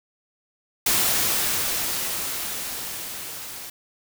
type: noise with level ramp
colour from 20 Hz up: white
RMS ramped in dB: -20 to -37 dBFS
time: 0.86-3.7 s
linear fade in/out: 5 ms
effects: none